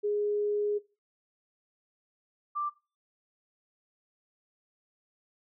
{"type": "tone pair in turn", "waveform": "sine", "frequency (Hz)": [414.8, 1179], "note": ["G#4", "D6"], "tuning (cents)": [-2, 6], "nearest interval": "octave + tritone", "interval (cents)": 1808, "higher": "second", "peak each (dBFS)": [-26, -29], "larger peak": "first", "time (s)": [[0.03, 0.79], [2.55, 2.7]], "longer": "first", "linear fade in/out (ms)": 20, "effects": ["noise-tail reverb RT60 0.3 s tail -20 dB re dry"]}